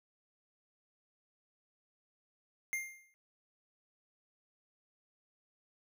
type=tone with exponential decay; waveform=square; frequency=2111 Hz; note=C7; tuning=15 cents sharp; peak=-32 dBFS; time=2.73-3.14 s; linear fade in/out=0 ms; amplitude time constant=87 ms; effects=none